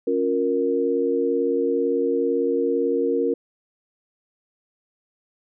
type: chord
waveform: sine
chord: Bb minor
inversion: first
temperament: equal with one note detuned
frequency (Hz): 277.2 / 355.1 / 466.2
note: Db4 / F4 / Bb4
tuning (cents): 0 / +29 / 0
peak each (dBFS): -25 / -25 / -21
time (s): 0.07-3.34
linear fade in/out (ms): 5
effects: none